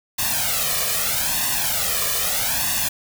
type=noise with flanger; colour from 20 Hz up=white; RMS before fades=-22 dBFS; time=0.18-2.89 s; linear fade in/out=10 ms; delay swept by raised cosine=1.1 to 1.7 ms; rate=0.79 Hz; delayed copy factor=+1; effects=none